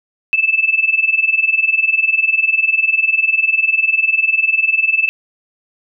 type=tone with tremolo; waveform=sine; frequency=2628 Hz; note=E7; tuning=6 cents flat; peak=-8 dBFS; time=0.33-5.09 s; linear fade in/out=0 ms; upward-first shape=sine; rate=20 Hz; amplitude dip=85%; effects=none